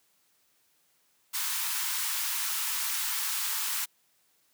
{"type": "high-pass noise", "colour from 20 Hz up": "white", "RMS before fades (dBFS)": -31, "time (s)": [1.33, 3.86], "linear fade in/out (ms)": 20, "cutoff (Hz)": 850, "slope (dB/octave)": 96, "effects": ["white hiss -69 dBFS RMS until 4.53 s", "high-pass 100 Hz 12 dB/octave"]}